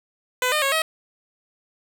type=tone with pitch steps; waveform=10% pulse; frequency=503 / 608 / 548 / 637 Hz; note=B4 / D#5 / C#5 / D#5; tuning=+32 / -40 / -20 / +41 cents; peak=-11 dBFS; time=0.42-0.82 s; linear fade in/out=2 ms; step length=100 ms; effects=none